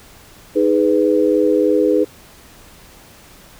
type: chord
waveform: sine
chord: G# minor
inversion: second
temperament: just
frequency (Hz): 311.5 / 415.3 / 498.4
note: D#4 / G#4 / B4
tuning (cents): +2 / 0 / +16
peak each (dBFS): -16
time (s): 0.55-2.05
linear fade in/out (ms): 20
effects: pink hiss -44 dBFS RMS until 3.59 s

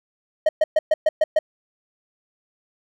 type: tone bursts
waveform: triangle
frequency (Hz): 622.3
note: D#5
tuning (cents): 0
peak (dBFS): -11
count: 7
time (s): 0.46-1.39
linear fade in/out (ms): 5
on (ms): 30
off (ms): 120
effects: none

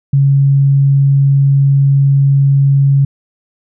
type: tone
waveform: sine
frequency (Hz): 138.59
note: C#3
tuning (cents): 0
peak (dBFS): -6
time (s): 0.13-3.05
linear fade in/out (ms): 5
effects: none

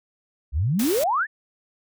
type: exponential sweep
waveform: sine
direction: up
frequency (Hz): 61.74 to 1864.7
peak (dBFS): -19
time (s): 0.52-1.27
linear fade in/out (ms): 50
type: noise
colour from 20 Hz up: white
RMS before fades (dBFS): -30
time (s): 0.79-1.04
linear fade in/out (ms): 5
effects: none

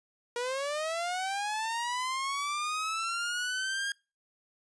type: linear sweep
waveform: sawtooth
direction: up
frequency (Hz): 473.4 to 1628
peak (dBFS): -27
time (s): 0.36-3.92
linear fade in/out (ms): 2
effects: noise-tail reverb RT60 0.3 s tail -26 dB re dry + resampled to 22050 Hz

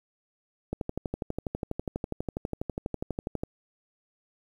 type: click train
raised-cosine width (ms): 2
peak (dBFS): -17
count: 34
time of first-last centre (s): 0.73-3.435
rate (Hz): 12.2
effects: 9-bit

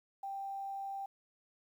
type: tone with quantisation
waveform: sine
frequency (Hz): 786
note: G5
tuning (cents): +4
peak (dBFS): -38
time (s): 0.23-1.06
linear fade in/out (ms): 5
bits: 11
effects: none

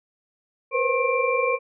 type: tone cluster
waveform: sine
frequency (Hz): 478.3 / 498.8 / 525 / 1074 / 2356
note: A#4 / B4 / C5 / C6 / D7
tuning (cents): +44 / +17 / +6 / +45 / +5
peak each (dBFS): -26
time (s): 0.71-1.59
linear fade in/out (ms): 50
effects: none

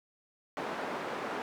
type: band-pass noise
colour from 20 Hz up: white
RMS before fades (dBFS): -37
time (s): 0.57-1.42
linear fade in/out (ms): 0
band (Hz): 250 to 1100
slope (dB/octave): 12
effects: none

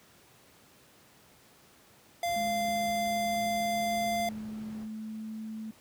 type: noise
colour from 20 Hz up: brown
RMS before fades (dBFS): -44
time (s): 2.23-4.88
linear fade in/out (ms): 50
type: tone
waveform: square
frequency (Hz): 692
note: F5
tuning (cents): -16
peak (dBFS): -29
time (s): 2.23-4.29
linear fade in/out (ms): 2
type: tone with pitch glide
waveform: sine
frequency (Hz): 210.8 to 219.2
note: G#3 to A3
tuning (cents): +26 to -6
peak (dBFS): -36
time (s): 2.36-5.71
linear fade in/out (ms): 5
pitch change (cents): +68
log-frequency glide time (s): 2.92-5.4
effects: pink hiss -59 dBFS RMS until 5.8 s + high-pass 100 Hz 12 dB/octave

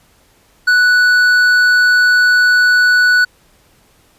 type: tone with hard clipping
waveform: triangle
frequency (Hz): 1480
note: F#6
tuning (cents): 0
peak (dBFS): -9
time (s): 0.67-3.25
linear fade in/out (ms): 10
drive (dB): 10
effects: pink hiss -52 dBFS RMS until 4.18 s + resampled to 32000 Hz

